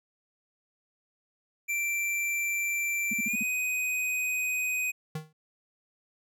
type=tone with pitch glide; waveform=square; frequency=2349 to 2503 Hz; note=D7 to D#7; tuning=0 to +10 cents; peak=-28 dBFS; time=1.68-4.92 s; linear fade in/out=20 ms; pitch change=+110 cents; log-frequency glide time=3.25-3.38 s
type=tone bursts; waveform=sine; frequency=220 Hz; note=A3; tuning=in tune; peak=-31 dBFS; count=5; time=3.11-3.431 s; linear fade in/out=5 ms; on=25 ms; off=49 ms
type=tone with exponential decay; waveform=square; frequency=156 Hz; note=D#3; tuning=5 cents sharp; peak=-30 dBFS; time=5.15-5.33 s; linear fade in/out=5 ms; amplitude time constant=38 ms
effects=none